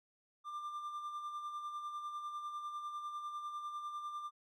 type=tone with tremolo; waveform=triangle; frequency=1191 Hz; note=D6; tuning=24 cents sharp; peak=-37 dBFS; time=0.44-4.31 s; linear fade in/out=50 ms; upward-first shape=sine; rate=10 Hz; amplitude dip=45%; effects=none